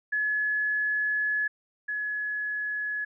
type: tone pair in turn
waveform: sine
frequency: 1703 / 1695.1 Hz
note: G#6 / G#6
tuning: +43 / +35 cents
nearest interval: unison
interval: 8 cents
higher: first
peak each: -24 / -28 dBFS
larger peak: first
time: 0.12-1.48 / 1.88-3.05 s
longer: first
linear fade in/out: 10 ms
effects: none